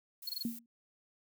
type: noise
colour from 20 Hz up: violet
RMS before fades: -48 dBFS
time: 0.22-0.59 s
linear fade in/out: 5 ms
type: tone bursts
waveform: square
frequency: 4332 Hz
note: C#8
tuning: 41 cents flat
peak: -35 dBFS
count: 4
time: 0.27-0.428 s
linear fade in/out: 5 ms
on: 23 ms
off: 22 ms
type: tone with exponential decay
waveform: sine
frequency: 233.1 Hz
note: A#3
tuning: in tune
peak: -29 dBFS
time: 0.45-0.66 s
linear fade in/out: 2 ms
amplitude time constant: 45 ms
effects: none